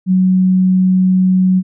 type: tone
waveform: sine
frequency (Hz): 185.7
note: F#3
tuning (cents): +7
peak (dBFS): -8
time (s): 0.06-1.63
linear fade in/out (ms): 50
effects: none